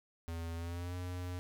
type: tone with pitch glide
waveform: square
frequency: 83.3 to 89.8 Hz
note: E2 to F2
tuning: +19 to +49 cents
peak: -39 dBFS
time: 0.28-1.39 s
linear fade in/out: 0 ms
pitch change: +130 cents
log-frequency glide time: 0.55-0.96 s
effects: none